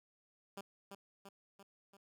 10% pulse tone with echo, 197.7 Hz, G3, 15 cents sharp, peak -36 dBFS, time 0.57-0.61 s, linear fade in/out 5 ms, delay 340 ms, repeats 4, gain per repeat -4 dB, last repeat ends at 1.97 s, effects none

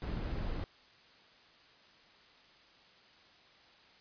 brown noise, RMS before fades -37 dBFS, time 0.02-0.64 s, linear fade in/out 0 ms, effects white hiss -61 dBFS RMS until 4 s + resampled to 11025 Hz

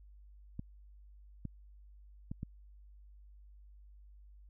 clicks, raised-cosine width 5 ms, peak -27 dBFS, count 4, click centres 0.594 / 1.453 / 2.315 / 2.431 s, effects added 50 Hz sine -54 dBFS peak until 4.49 s

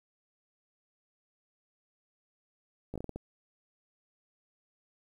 slowing click train, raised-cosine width 2 ms, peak -25 dBFS, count 7, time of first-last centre 2.94-3.16 s, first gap 16 ms, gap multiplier 1.33, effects 10-bit

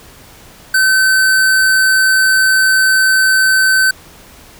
square tone, 1533 Hz, G6, 39 cents flat, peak -9 dBFS, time 0.74-3.91 s, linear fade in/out 5 ms, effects pink hiss -40 dBFS RMS until 4.59 s

